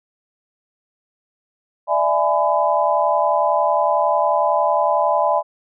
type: tone cluster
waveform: sine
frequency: 593 / 664 / 838 / 1006 Hz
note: D5 / E5 / G#5 / B5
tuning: +17 / +12 / +15 / +32 cents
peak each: -20 dBFS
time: 1.87-5.43 s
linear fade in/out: 50 ms
effects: none